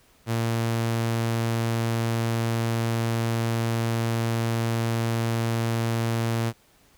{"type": "tone", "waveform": "sawtooth", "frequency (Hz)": 115, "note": "A#2", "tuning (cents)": -23, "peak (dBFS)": -19, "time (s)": [0.26, 6.53], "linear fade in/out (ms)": 50, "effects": ["pink hiss -59 dBFS RMS until 6.97 s"]}